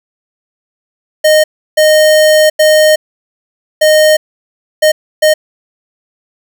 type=tone bursts at uneven times; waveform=square; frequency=617 Hz; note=D#5; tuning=15 cents flat; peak=-5 dBFS; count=6; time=1.24-1.44 / 1.77-2.5 / 2.59-2.96 / 3.81-4.17 / 4.82-4.92 / 5.22-5.34 s; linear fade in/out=10 ms; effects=none